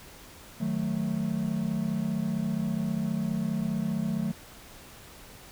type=chord; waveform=triangle; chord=D# diminished; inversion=none; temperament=equal; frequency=155.56 / 185 / 220 Hz; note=D#3 / F#3 / A3; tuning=0 / 0 / 0 cents; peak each=-31 / -29 / -28 dBFS; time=0.6-4.32 s; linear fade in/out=10 ms; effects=pink hiss -49 dBFS RMS until 5.51 s